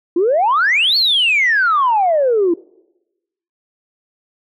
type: exponential two-way sweep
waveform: sine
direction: up then down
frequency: 327.3 to 4487 to 327.3 Hz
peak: -10 dBFS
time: 0.16-2.54 s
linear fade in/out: 5 ms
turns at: 0.97 s
effects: noise-tail reverb RT60 1.0 s tail -25 dB re dry + tanh soft clip ceiling -7 dBFS